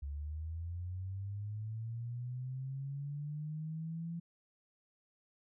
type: linear sweep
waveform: sine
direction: up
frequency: 69.3 to 170 Hz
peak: -38 dBFS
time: 0.02-4.2 s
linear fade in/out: 10 ms
effects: none